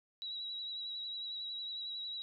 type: tone with vibrato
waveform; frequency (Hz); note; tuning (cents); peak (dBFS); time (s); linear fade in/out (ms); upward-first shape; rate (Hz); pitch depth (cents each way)
sine; 3886; B7; -29; -39; 0.22-2.22; 0; sine; 11; 27
effects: none